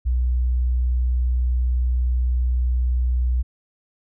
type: tone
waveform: sine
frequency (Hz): 61.74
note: B1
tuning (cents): 0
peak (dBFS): -17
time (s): 0.05-3.43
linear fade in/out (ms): 20
effects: none